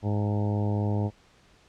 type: harmonic tone with a mistuned harmonic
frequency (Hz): 103.83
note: G#2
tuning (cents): 0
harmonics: 1 / 2 / 3 / 4 / 5 / 6 / 7 / 8 / 9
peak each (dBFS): -25 / -31 / -35 / -37 / -39 / -41 / -42 / -43 / -44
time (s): 0.02-1.11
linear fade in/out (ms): 50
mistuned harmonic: 9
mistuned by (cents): -46
effects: pink hiss -59 dBFS RMS until 1.68 s + low-pass 6000 Hz 12 dB/octave